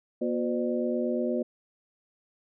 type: harmonic tone with a mistuned harmonic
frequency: 120 Hz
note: B2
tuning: 49 cents flat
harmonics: 2 / 3 / 4 / 5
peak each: -29 / -31 / -32 / -33 dBFS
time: 0.21-1.43 s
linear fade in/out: 10 ms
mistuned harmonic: 4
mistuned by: +110 cents
effects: none